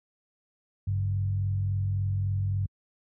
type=tone with frequency modulation; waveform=sine; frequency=98 Hz; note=G2; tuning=in tune; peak=-24 dBFS; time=0.87-2.66 s; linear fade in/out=5 ms; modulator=43.6 Hz; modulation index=0.51; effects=high-pass 60 Hz 12 dB/octave